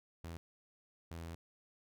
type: tone bursts at uneven times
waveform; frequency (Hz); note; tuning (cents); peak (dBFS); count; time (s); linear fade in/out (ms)
sawtooth; 83.3; E2; +19; -40; 2; 0.24-0.37 / 1.11-1.35; 0
effects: none